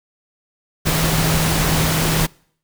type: tone in noise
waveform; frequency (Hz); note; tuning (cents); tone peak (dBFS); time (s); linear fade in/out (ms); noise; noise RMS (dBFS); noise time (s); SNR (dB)
sine; 159.2; D#3; +40; -19; 0.85-2.27; 20; pink; -19; 0.85-2.27; -3
effects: noise-tail reverb RT60 0.6 s tail -26 dB re dry